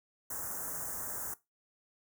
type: band-stop noise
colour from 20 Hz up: white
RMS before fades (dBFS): -39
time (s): 0.3-1.34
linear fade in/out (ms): 5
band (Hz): 1700 to 6300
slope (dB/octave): 48
effects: noise-tail reverb RT60 0.2 s tail -18 dB re dry